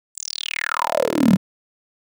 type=tone with high-pass filter sweep; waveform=10% pulse; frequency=38.89 Hz; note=D#1; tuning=in tune; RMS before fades=-20 dBFS; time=0.15-1.37 s; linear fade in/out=20 ms; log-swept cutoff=8200 to 170 Hz; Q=8; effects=none